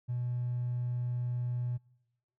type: tone with hard clipping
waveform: triangle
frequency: 122.4 Hz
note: B2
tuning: 15 cents flat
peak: -31 dBFS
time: 0.08-1.78 s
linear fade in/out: 20 ms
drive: 3 dB
effects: noise-tail reverb RT60 1.0 s tail -26 dB re dry